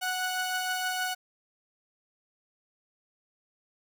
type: tone pair together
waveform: sawtooth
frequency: 740 / 1473.6 Hz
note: F#5 / F#6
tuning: 0 / -7 cents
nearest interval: octave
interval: 1193 cents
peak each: -28 dBFS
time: 0.01-1.15 s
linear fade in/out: 20 ms
effects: none